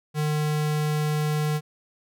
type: tone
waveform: square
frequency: 151.4 Hz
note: D#3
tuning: 47 cents flat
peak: -23 dBFS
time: 0.14-1.61 s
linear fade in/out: 50 ms
effects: none